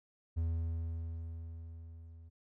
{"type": "tone with level ramp", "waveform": "triangle", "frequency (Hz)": 82.41, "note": "E2", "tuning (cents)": 0, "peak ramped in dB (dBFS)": [-28, -49], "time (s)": [0.36, 2.3], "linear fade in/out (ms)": 20, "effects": []}